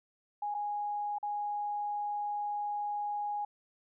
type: tone with dropouts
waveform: sine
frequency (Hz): 827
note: G#5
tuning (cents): -8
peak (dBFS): -32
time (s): 0.42-3.45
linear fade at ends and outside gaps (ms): 5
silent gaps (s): 0.543-0.547 / 1.185-1.228
effects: none